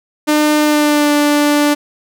sawtooth tone with pitch glide, 301.4 to 293.3 Hz, D4 to D4, +45 to -2 cents, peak -6 dBFS, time 0.27-1.75 s, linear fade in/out 20 ms, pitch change -47 cents, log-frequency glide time 0.59-1.12 s, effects none

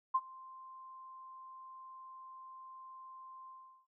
sine tone with ADSR envelope, 1046.5 Hz, C6, in tune, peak -25 dBFS, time 0.14-3.87 s, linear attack 12 ms, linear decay 47 ms, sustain -24 dB, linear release 390 ms, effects none

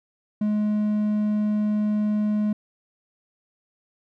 triangle tone, 210.7 Hz, G#3, 25 cents sharp, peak -18 dBFS, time 0.41-2.53 s, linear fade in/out 5 ms, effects none

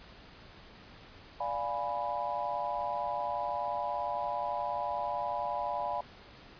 sine chord, D diminished seventh, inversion none, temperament equal, 587.3 / 698.5 / 830.6 / 987.8 Hz, D5 / F5 / Ab5 / Cb6, 0 / 0 / 0 / 0 cents, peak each -38 / -37 / -36 / -36 dBFS, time 1.4-6.01 s, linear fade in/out 5 ms, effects pink hiss -53 dBFS RMS until 6.59 s + resampled to 11025 Hz

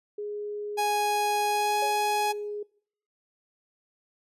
sine tone, 415.3 Hz, G#4, in tune, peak -31 dBFS, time 0.18-2.63 s, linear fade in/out 5 ms
45% pulse tone with pitch glide, 830.6 to 836.9 Hz, G#5 to G#5, 0 to +13 cents, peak -24 dBFS, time 0.77-2.33 s, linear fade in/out 20 ms, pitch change +13 cents, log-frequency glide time 1.47-1.79 s
sine tone with exponential decay, 561 Hz, C#5, 21 cents sharp, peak -29 dBFS, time 1.82-2.05 s, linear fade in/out 5 ms, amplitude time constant 49 ms
effects noise-tail reverb RT60 0.6 s tail -24 dB re dry + resampled to 32000 Hz

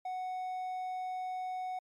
triangle tone, 740 Hz, F#5, in tune, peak -33 dBFS, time 0.05-1.79 s, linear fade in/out 5 ms, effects MP3 96 kbps

